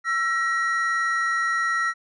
triangle tone pair together, 1340.6 / 1900 Hz, E6 / A#6, +29 / +33 cents, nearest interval tritone, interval 604 cents, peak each -22 dBFS, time 0.04-1.94 s, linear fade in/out 50 ms, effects resampled to 22050 Hz

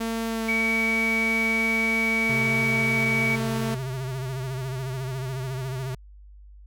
sawtooth tone with pitch glide, 226.8 to 224.2 Hz, A#3 to A3, -47 to +33 cents, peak -22 dBFS, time 0-3.75 s, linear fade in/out 10 ms, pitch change -20 cents, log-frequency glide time 0.27-0.42 s
sine tone, 2263 Hz, C#7, 35 cents sharp, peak -22 dBFS, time 0.48-3.36 s, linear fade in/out 10 ms
square tone with vibrato, 130.81 Hz, C3, in tune, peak -29 dBFS, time 2.29-5.95 s, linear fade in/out 5 ms, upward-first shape sine, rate 14 Hz, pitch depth 69 cents each way
effects added 50 Hz sine -44 dBFS peak until 6.66 s

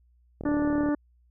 click train, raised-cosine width 2 ms, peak -22 dBFS, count 19, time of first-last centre 0.41-0.887 s, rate 37.7 Hz
harmonic tone, 293.7 Hz, D4, in tune, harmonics 1 / 2 / 3 / 4 / 5 / 6, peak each -23 / -33 / -39 / -40 / -42 / -44 dBFS, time 0.45-0.95 s, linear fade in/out 5 ms
effects added 60 Hz sine -59 dBFS peak until 1.3 s

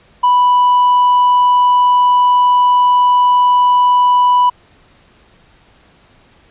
sine tone with hard clipping, 987.8 Hz, B5, in tune, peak -8 dBFS, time 0.23-4.5 s, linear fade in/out 10 ms, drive 2 dB, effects pink hiss -49 dBFS RMS until 6.5 s + resampled to 8000 Hz

